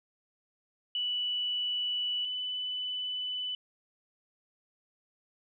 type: tone pair in turn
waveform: sine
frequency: 2960 / 2994 Hz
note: F#7 / F#7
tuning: 0 / +20 cents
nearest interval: unison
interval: 20 cents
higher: second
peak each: -29 / -32 dBFS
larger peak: first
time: 0.95-2.25 / 2.25-3.55 s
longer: neither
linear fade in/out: 2 ms
effects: none